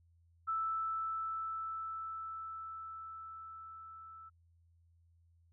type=tone with level ramp; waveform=sine; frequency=1318.5 Hz; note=E6; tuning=in tune; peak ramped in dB=-32 to -50 dBFS; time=0.47-4.3 s; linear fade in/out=20 ms; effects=added 84 Hz sine -65 dBFS peak until 5.52 s